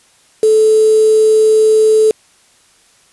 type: tone with quantisation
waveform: sine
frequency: 434.7 Hz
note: A4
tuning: 21 cents flat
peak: -6 dBFS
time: 0.43-2.11 s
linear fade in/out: 2 ms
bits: 4
effects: white hiss -50 dBFS RMS until 3.12 s + resampled to 24000 Hz